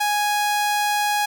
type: tone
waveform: sawtooth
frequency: 830 Hz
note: G#5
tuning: 1 cent flat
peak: -15 dBFS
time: 0-1.26 s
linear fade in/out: 10 ms
effects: none